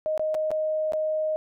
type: tone with dropouts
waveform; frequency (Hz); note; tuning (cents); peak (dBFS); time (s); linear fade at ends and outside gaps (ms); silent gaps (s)
sine; 622.3; D#5; 0; -23; 0.06-1.36; 0; 0.177-0.195 / 0.344-0.349 / 0.506-0.515 / 0.922-0.934
effects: none